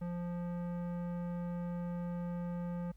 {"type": "tone with tanh clipping", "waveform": "sine", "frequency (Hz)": 174.61, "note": "F3", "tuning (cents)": 0, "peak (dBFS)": -38, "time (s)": [0.01, 2.92], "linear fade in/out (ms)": 10, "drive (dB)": 15, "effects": ["added 50 Hz sine -55 dBFS peak until 2.96 s", "pink hiss -75 dBFS RMS until 2.96 s"]}